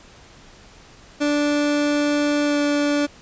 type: tone with pitch glide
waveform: 30% pulse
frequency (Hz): 292.6 to 290.6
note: D4 to D4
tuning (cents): -6 to -18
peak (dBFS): -15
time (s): 1.2-3.07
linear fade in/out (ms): 20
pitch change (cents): -12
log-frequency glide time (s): 2.45-2.58
effects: pink hiss -47 dBFS RMS until 3.21 s + resampled to 16000 Hz